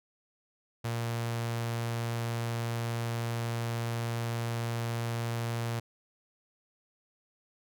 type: tone with notch filter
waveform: sawtooth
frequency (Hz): 116.54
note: A#2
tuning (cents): 0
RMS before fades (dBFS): -33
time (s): 0.84-5.8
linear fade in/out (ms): 10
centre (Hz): 280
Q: 1.8
effects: none